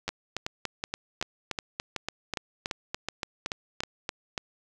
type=two click trains; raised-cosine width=0.2 ms; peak=-13 / -13 dBFS; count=11 / 16; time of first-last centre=0.09-3.835 / 0.08-4.378 s; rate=2.67 / 3.49 Hz; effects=none